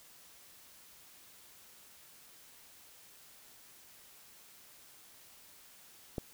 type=click; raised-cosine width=2 ms; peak=-22 dBFS; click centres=6.182 s; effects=white hiss -58 dBFS RMS until 6.33 s

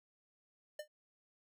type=tone with exponential decay; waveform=square; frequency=600 Hz; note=D5; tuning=37 cents sharp; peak=-39 dBFS; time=0.79-0.88 s; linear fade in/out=5 ms; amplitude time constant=19 ms; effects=none

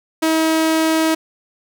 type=tone; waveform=sawtooth; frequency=320 Hz; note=D#4; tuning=49 cents sharp; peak=-10 dBFS; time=0.22-1.15 s; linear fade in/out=10 ms; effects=none

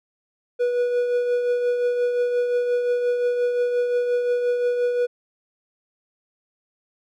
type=tone with tremolo; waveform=triangle; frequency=487.5 Hz; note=B4; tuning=23 cents flat; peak=-15 dBFS; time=0.59-5.07 s; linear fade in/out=20 ms; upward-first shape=triangle; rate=5.7 Hz; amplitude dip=45%; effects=none

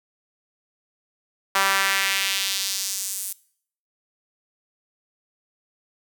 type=tone with high-pass filter sweep; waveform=sawtooth; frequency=194.7 Hz; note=G3; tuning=12 cents flat; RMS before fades=-24 dBFS; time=1.55-3.33 s; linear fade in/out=5 ms; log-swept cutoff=1100 to 10000 Hz; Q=1.4; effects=noise-tail reverb RT60 0.6 s tail -22 dB re dry

